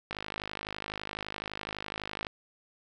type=click train; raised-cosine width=0.3 ms; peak=-19 dBFS; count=113; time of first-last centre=0.11-2.268 s; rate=51.9 Hz; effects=none